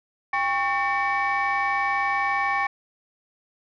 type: tone cluster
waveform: sine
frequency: 796 / 1108 / 1805 / 2273 Hz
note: G5 / C#6 / A6 / C#7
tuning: +26 / -1 / +44 / +43 cents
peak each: -25 / -25 / -26 / -27 dBFS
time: 0.33-2.67 s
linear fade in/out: 5 ms
effects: tanh soft clip ceiling -15 dBFS